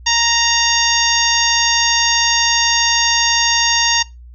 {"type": "harmonic tone with a mistuned harmonic", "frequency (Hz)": 932.3, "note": "A#5", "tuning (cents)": 0, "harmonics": [1, 2, 3, 4, 5, 6, 7], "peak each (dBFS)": [-20, -20, -20, -20, -20, -20, -20], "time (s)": [0.06, 4.03], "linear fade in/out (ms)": 10, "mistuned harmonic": 4, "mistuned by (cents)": -45, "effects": ["noise-tail reverb RT60 0.2 s tail -20 dB re dry", "added 60 Hz sine -35 dBFS peak until 4.34 s"]}